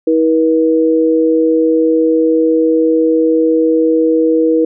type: tone pair together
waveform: sine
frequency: 321 / 481 Hz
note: E4 / B4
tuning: -46 / -46 cents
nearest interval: perfect fifth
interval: 700 cents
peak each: -11 dBFS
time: 0.07-4.65 s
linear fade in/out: 5 ms
effects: none